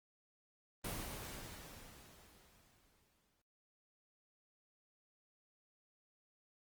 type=noise with exponential decay; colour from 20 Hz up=pink; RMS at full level=-41 dBFS; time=0.84-3.42 s; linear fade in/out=5 ms; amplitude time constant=560 ms; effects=noise-tail reverb RT60 1.0 s tail -24 dB re dry + Opus 24 kbps